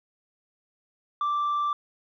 sine tone with tanh clipping, 1173 Hz, D6, 2 cents flat, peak -24 dBFS, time 1.21-1.73 s, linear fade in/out 2 ms, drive 1 dB, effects none

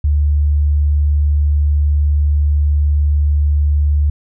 sine tone, 73.42 Hz, D2, in tune, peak -10 dBFS, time 0.04-4.1 s, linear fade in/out 5 ms, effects none

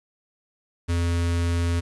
square tone with notch filter, 85.5 Hz, F2, 36 cents flat, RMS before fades -23 dBFS, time 0.88-1.81 s, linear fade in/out 20 ms, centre 730 Hz, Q 1.7, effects resampled to 24000 Hz + 9-bit

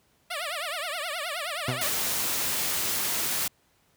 10% pulse tone with vibrato, 642 Hz, E5, 46 cents flat, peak -22 dBFS, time 0.3-1.89 s, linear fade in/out 10 ms, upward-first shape triangle, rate 9.5 Hz, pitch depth 250 cents each way
sawtooth tone with exponential decay, 126.6 Hz, B2, 43 cents sharp, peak -21 dBFS, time 1.68-1.91 s, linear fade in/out 5 ms, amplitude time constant 49 ms
white noise, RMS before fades -28 dBFS, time 1.81-3.48 s, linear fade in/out 5 ms
effects pink hiss -66 dBFS RMS until 3.96 s + high-pass 60 Hz 12 dB/octave

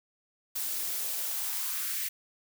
blue noise with high-pass filter sweep, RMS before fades -33 dBFS, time 0.55-2.09 s, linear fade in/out 10 ms, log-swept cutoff 200 to 2000 Hz, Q 2.2, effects none

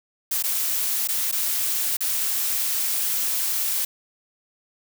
blue noise with dropouts, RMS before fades -24 dBFS, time 0.31-3.85 s, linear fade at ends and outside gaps 5 ms, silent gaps 0.426-0.437 / 1.075-1.086 / 1.315-1.324 / 1.969-2.006 s, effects none

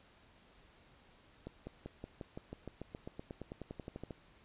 accelerating click train, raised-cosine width 2 ms, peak -30 dBFS, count 22, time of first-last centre 1.47-4.108 s, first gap 200 ms, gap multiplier 0.95, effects pink hiss -64 dBFS RMS until 4.44 s + resampled to 8000 Hz

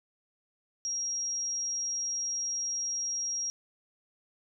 sine tone, 5630 Hz, F8, 13 cents sharp, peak -30 dBFS, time 0.85-3.5 s, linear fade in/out 0 ms, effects none

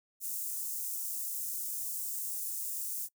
white high-pass noise, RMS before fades -37 dBFS, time 0.2-3.09 s, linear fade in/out 50 ms, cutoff 7100 Hz, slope 24 dB/octave, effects noise-tail reverb RT60 0.1 s tail -23 dB re dry

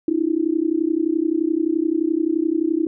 sine tone with amplitude modulation, 323 Hz, E4, 35 cents flat, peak -13 dBFS, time 0.08-2.87 s, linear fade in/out 2 ms, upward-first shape sine, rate 31.6 Hz, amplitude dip 95%, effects none

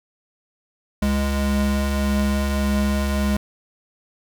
square tone pair together, 69.3 / 206.2 Hz, C#2 / G#3, 0 / -12 cents, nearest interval octave + perfect fifth, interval 1888 cents, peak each -22 dBFS, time 1.02-3.37 s, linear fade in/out 5 ms, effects none

